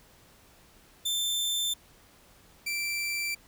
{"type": "tone pair in turn", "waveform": "sawtooth", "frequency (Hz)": [3554, 2343], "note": ["A7", "D7"], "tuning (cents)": [17, -5], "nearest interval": "perfect fifth", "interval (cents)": 722, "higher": "first", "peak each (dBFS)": [-24, -26], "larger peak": "first", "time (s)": [[1.05, 1.74], [2.66, 3.35]], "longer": "neither", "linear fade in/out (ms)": 10, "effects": ["pink hiss -58 dBFS RMS until 3.47 s"]}